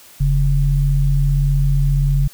sine tone pair together, 41.62 / 140 Hz, E1 / C#3, +17 / +18 cents, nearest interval octave + major sixth, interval 2101 cents, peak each -15 dBFS, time 0.2-2.28 s, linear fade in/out 10 ms, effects white hiss -44 dBFS RMS until 2.33 s

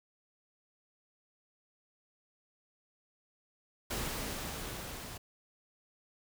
pink noise with level ramp, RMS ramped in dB -36 to -45 dBFS, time 3.9-5.18 s, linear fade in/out 10 ms, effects none

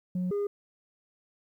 sine tone pair in turn, 181.4 / 407.2 Hz, F#3 / G#4, -34 / -34 cents, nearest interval octave + major second, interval 1400 cents, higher second, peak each -25 / -24 dBFS, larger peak second, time 0.15-0.31 / 0.31-0.47 s, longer neither, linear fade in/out 5 ms, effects tanh soft clip ceiling -26 dBFS + 11-bit

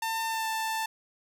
sawtooth tone with pitch glide, 899 to 886.6 Hz, A5 to A5, +37 to +13 cents, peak -25 dBFS, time 0.02-0.86 s, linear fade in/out 5 ms, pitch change -24 cents, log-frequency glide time 0.27-0.47 s, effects none

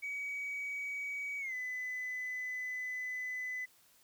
sine tone with pitch glide, 2266 to 2007 Hz, C#7 to B6, +37 to +27 cents, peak -35 dBFS, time 0.02-3.66 s, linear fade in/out 20 ms, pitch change -210 cents, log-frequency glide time 1.39-1.54 s, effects tanh soft clip ceiling -34 dBFS + white hiss -66 dBFS RMS until 4.03 s

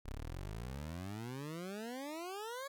20% pulse exponential sweep, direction up, 31.8 to 567 Hz, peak -37 dBFS, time 0.05-2.68 s, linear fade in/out 10 ms, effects none

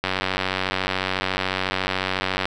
click train, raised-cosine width 0.3 ms, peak -6 dBFS, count 228, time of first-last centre 0.04-2.455 s, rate 94 Hz, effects none

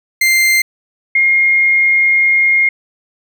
40% pulse / sine tone pair in turn, 2093 / 2135 Hz, C7 / C7, 0 / +34 cents, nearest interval unison, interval 34 cents, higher second, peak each -8 dBFS, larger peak neither, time 0.21-0.62 / 1.15-2.69 s, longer second, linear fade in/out 5 ms, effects none

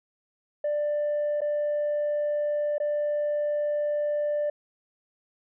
sine tone with dropouts, 591 Hz, D5, 11 cents sharp, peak -22 dBFS, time 0.64-4.5 s, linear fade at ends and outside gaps 5 ms, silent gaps 1.407-1.416 / 2.782-2.8 s, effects tanh soft clip ceiling -22 dBFS

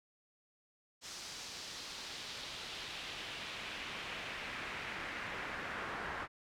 brown noise with band-pass filter sweep, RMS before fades -44 dBFS, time 1.01-6.28 s, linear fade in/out 50 ms, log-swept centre 5700 to 1500 Hz, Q 1.6, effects none

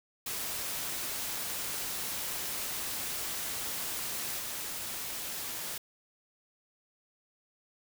white noise with level steps, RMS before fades -36 / -38 dBFS, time 0.26-5.78 s, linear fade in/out 5 ms, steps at 4.39 s, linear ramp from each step 10 ms, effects none

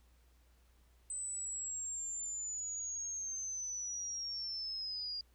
sine linear sweep, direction down, 8100 to 4799 Hz, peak -38 dBFS, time 1.1-5.21 s, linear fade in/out 2 ms, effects added 60 Hz sine -64 dBFS peak until 5.34 s + pink hiss -73 dBFS RMS until 5.34 s

